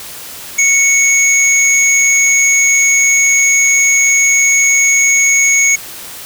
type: tone pair together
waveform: sine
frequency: 2217 / 6643 Hz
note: C#7 / G#8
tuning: 0 / 0 cents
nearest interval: octave + perfect fifth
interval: 1900 cents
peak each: -10 dBFS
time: 0.58-5.76 s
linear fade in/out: 10 ms
effects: white hiss -29 dBFS RMS until 6.25 s